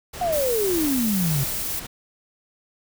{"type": "noise with tremolo", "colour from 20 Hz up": "pink", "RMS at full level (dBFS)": -34, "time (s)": [0.13, 1.87], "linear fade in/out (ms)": 10, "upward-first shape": "sine", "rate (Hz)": 1.8, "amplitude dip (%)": 45}
{"type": "exponential sweep", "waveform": "sine", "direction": "down", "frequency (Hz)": [735, 131.1], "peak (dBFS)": -20, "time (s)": [0.21, 1.44], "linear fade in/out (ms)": 5}
{"type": "noise", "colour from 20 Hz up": "blue", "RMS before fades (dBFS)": -28, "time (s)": [0.32, 1.8], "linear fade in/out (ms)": 10}
{"effects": []}